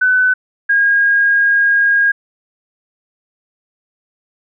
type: tone pair in turn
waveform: sine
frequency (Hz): 1506 / 1629.5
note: F#6 / G#6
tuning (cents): +30 / -33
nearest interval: minor second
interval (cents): 137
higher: second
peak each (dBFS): -9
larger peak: neither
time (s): 0.01-0.34 / 0.69-2.12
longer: second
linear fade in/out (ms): 10
effects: none